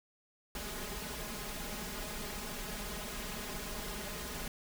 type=noise with comb filter; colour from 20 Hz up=pink; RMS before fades=-41 dBFS; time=0.55-4.48 s; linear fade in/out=2 ms; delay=4.8 ms; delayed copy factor=+0.9; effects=none